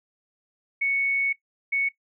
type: tone pair in turn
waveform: sine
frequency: 2217 / 2217 Hz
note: C#7 / C#7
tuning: 0 / 0 cents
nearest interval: unison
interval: 0 cents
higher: neither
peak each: -21 dBFS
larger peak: neither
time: 0.81-1.33 / 1.72-1.89 s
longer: first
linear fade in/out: 10 ms
effects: noise-tail reverb RT60 0.1 s tail -18 dB re dry